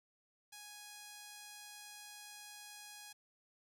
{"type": "tone", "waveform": "5% pulse", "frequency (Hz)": 830.6, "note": "G#5", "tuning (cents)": 0, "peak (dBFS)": -39, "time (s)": [0.52, 3.13], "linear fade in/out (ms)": 10, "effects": ["12-bit"]}